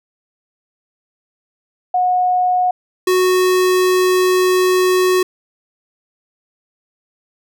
sine / square tone pair in turn, 728 / 368.3 Hz, F#5 / F#4, -28 / -8 cents, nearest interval octave, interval 1180 cents, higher first, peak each -12 dBFS, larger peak neither, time 1.94-2.71 / 3.07-5.23 s, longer second, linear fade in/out 5 ms, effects none

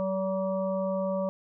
harmonic tone with a mistuned harmonic, 190.6 Hz, G3, 48 cents flat, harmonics 1 / 3 / 5 / 6, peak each -31 / -28 / -40 / -41 dBFS, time 0-1.29 s, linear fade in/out 0 ms, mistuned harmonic 6, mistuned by +21 cents, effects none

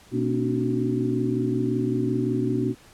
sine tone cluster, 122.9 / 236.3 / 274.3 / 299.7 / 372 Hz, B2 / A#3 / C#4 / D4 / F#4, -8 / +24 / -18 / +35 / +9 cents, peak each -28 dBFS, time 0.11-2.75 s, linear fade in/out 50 ms, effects pink hiss -52 dBFS RMS until 2.93 s + low-pass 11000 Hz 12 dB/octave

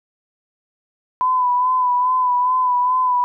sine tone with vibrato, 1001 Hz, B5, 23 cents sharp, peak -14 dBFS, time 1.21-3.24 s, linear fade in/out 0 ms, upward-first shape sine, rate 2.4 Hz, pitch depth 34 cents each way, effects none

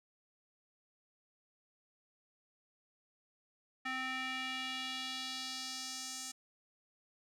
square tone with band-pass filter sweep, 260 Hz, C4, 11 cents flat, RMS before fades -41 dBFS, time 3.85-6.32 s, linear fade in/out 10 ms, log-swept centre 1900 to 7000 Hz, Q 1.9, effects none

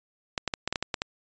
clicks, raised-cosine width 0.2 ms, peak -10 dBFS, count 9, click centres 0.378 / 0.477 / 0.538 / 0.676 / 0.726 / 0.758 / 0.826 / 0.942 / 1.019 s, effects resampled to 16000 Hz

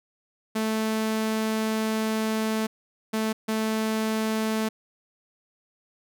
sawtooth tone bursts at uneven times, 219.3 Hz, A3, 6 cents flat, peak -20 dBFS, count 3, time 0.55-2.67 / 3.13-3.33 / 3.48-4.69 s, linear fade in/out 10 ms, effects none

